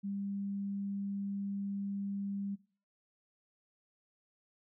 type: tone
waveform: sine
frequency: 199.1 Hz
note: G3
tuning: 27 cents sharp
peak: -35 dBFS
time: 0.03-2.56 s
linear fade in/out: 20 ms
effects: noise-tail reverb RT60 0.4 s tail -20 dB re dry